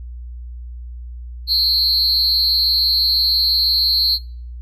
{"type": "tone with amplitude modulation", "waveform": "triangle", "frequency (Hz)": 4253, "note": "C8", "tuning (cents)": 27, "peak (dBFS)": -8, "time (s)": [1.47, 4.19], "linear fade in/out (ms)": 50, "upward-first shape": "sine", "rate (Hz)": 226, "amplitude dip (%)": 90, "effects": ["noise-tail reverb RT60 0.5 s tail -26 dB re dry", "added 60 Hz sine -29 dBFS peak until 4.61 s"]}